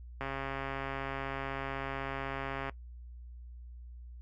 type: click train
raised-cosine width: 0.5 ms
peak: -22 dBFS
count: 339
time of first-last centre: 0.21-2.695 s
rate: 136 Hz
effects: noise-tail reverb RT60 0.1 s tail -20 dB re dry + added 60 Hz sine -45 dBFS peak until 4.21 s